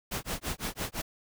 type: noise with tremolo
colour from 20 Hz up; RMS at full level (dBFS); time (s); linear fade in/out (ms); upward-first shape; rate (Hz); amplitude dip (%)
pink; -32; 0.11-1.02; 10; sine; 5.9; 100
effects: none